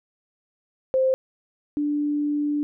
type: tone pair in turn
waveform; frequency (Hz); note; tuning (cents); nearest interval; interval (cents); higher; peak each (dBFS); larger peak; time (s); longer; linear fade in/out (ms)
sine; 523.3 / 293.7; C5 / D4; 0 / 0; minor seventh; 1000; first; -17 / -21; first; 0.94-1.14 / 1.77-2.63; second; 0
effects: none